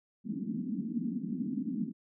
pink band-pass noise, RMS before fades -35 dBFS, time 0.24-1.93 s, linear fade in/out 50 ms, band 190 to 270 Hz, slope 48 dB/octave, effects none

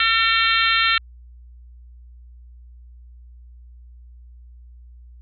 harmonic tone, 452.3 Hz, A4, 48 cents sharp, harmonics 3 / 4 / 5 / 6 / 7 / 8 / 9, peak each -21 / -22 / -23 / -24 / -24 / -25 / -26 dBFS, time 0-0.98 s, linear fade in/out 2 ms, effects added 60 Hz sine -41 dBFS peak until 5.21 s

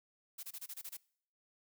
blue noise bursts, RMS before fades -45 dBFS, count 8, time 0.38-0.971 s, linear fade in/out 10 ms, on 52 ms, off 25 ms, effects noise-tail reverb RT60 0.6 s tail -23 dB re dry

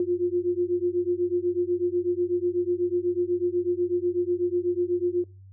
sine beating tone pair, 349.8 / 357.9 Hz, F4 / F4, +3 / +42 cents, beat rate 8.1 Hz, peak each -25 / -25 dBFS, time 0-5.24 s, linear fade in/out 2 ms, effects noise-tail reverb RT60 0.3 s tail -21 dB re dry + added 96 Hz sine -45 dBFS peak until 5.52 s

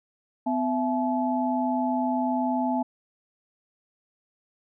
sine tone cluster, 252.9 / 668 / 860 Hz, B3 / E5 / A5, +41 / +23 / -40 cents, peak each -25 / -30 / -28 dBFS, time 0.46-2.83 s, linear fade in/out 10 ms, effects none

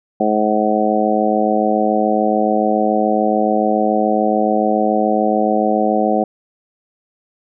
harmonic tone, 107 Hz, A2, 48 cents flat, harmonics 2 / 3 / 4 / 5 / 6 / 7, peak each -19 / -21 / -22 / -20 / -21 / -18 dBFS, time 0.2-6.24 s, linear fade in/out 5 ms, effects none

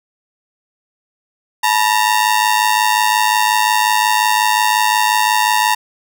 sawtooth ring-modulated tone, 918 Hz, A#5, 27 cents flat, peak -5 dBFS, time 1.63-5.75 s, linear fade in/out 10 ms, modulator 52.8 Hz, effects none

